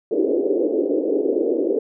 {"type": "band-pass noise", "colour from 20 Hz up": "white", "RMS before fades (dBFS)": -20, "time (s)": [0.11, 1.79], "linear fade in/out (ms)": 5, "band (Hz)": [290, 490], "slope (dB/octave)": 48, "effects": []}